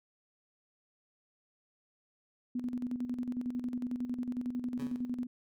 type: tone with tremolo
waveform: sine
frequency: 246.9 Hz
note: B3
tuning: in tune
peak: -31 dBFS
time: 2.55-5.27 s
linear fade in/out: 5 ms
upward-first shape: square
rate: 11 Hz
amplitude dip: 60%
type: tone with exponential decay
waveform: 20% pulse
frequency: 140 Hz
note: C#3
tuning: 18 cents sharp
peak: -36 dBFS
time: 4.79-5.14 s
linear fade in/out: 5 ms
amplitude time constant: 74 ms
effects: none